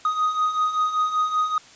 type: beating tone pair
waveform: triangle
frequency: 1244.5 / 1249.7 Hz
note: D#6 / D#6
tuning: 0 / +7 cents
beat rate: 5.2 Hz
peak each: -25 / -19 dBFS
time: 0.05-1.58 s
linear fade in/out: 2 ms
effects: white hiss -48 dBFS RMS until 1.75 s + resampled to 16000 Hz